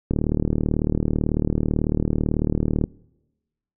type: click train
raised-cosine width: 3 ms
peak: -8 dBFS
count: 105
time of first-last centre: 0.11-2.84 s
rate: 38.1 Hz
effects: noise-tail reverb RT60 1.0 s tail -23 dB re dry